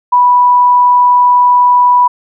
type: tone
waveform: sine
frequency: 984 Hz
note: B5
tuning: 7 cents flat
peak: -4 dBFS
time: 0.12-2.08 s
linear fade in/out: 10 ms
effects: none